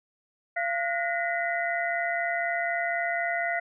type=tone cluster; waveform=sine; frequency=686 / 1448 / 1874 / 2018 Hz; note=F5 / F#6 / A#6 / B6; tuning=-31 / -38 / +9 / +37 cents; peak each=-29 / -33 / -33 / -31 dBFS; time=0.56-3.6 s; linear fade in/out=10 ms; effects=none